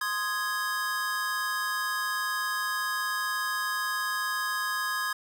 square chord, Ab major, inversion first, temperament equal, 1046.5 / 1244.5 / 1661.2 Hz, C6 / Eb6 / Ab6, 0 / 0 / 0 cents, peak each -35 / -35 / -31 dBFS, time 0.01-5.13 s, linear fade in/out 5 ms, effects none

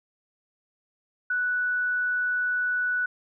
sine tone, 1480 Hz, F#6, in tune, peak -23 dBFS, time 1.3-3.06 s, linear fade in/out 5 ms, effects none

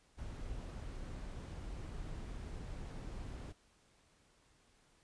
brown noise, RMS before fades -45 dBFS, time 0.17-3.53 s, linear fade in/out 20 ms, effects pink hiss -70 dBFS RMS until 5.03 s + resampled to 22050 Hz

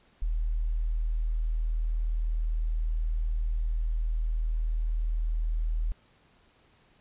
sine tone, 39.83 Hz, D#1, 41 cents sharp, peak -25 dBFS, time 0.22-5.92 s, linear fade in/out 0 ms, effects pink hiss -63 dBFS RMS until 7 s + resampled to 8000 Hz

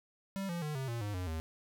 square tone with pitch steps, 195 / 171.73 / 151.24 / 133.19 / 117.29 / 103.3 / 90.97 / 80.11 Hz, G3 / F3 / D#3 / C3 / A#2 / G#2 / F#2 / E2, -9 / -29 / -49 / +31 / +11 / -9 / -29 / -49 cents, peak -36 dBFS, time 0.36-1.4 s, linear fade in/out 0 ms, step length 130 ms, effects none

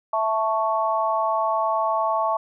sine chord, A major, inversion second, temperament equal, 659.3 / 880 / 1108.7 Hz, E5 / A5 / C#6, 0 / 0 / 0 cents, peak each -24 dBFS, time 0.13-2.37 s, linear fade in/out 5 ms, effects none

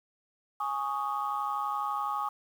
sine chord, Ab suspended fourth, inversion none, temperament equal with one note detuned, 830.6 / 1112.6 / 1244.5 Hz, Ab5 / Db6 / Eb6, 0 / +6 / 0 cents, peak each -33 dBFS, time 0.6-2.29 s, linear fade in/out 5 ms, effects tanh soft clip ceiling -21 dBFS + 9-bit

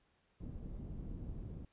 pink low-pass noise, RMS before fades -45 dBFS, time 0.4-1.65 s, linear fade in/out 5 ms, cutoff 230 Hz, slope 12 dB/octave, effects pink hiss -75 dBFS RMS until 1.72 s + resampled to 8000 Hz

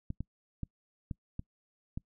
clicks, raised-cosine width 5 ms, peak -24 dBFS, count 6, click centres 0.104 / 0.206 / 0.633 / 1.112 / 1.394 / 1.975 s, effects noise-tail reverb RT60 0.1 s tail -26 dB re dry

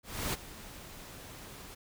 pink noise with ADSR envelope, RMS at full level -32 dBFS, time 0.03-1.75 s, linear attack 300 ms, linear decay 27 ms, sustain -16 dB, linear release 10 ms, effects none

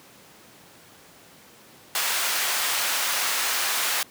pink high-pass noise, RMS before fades -25 dBFS, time 1.95-4.03 s, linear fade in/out 2 ms, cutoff 1100 Hz, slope 12 dB/octave, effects pink hiss -50 dBFS RMS until 4.1 s + high-pass 150 Hz 12 dB/octave

